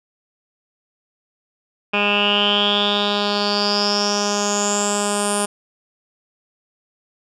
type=tone with low-pass filter sweep; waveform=10% pulse; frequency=204.9 Hz; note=G#3; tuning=23 cents flat; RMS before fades=-19 dBFS; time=1.93-5.46 s; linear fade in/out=10 ms; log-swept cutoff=2500 to 9500 Hz; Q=9.6; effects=none